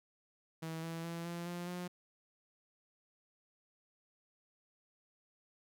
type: tone with pitch steps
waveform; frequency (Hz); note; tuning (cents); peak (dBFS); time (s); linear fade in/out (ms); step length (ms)
sawtooth; 162 / 165.12 / 168.3 / 171.53 / 174.83 / 178.2; E3 / E3 / E3 / F3 / F3 / F3; -30 / +3 / +36 / -31 / +2 / +35; -36; 0.62-1.88; 10; 210
effects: none